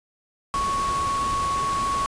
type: tone in noise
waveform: sine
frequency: 1108.7 Hz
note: C#6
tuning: in tune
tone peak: -22 dBFS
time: 0.54-2.06 s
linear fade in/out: 0 ms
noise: pink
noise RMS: -32 dBFS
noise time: 0.54-2.06 s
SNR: +7 dB
effects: resampled to 22050 Hz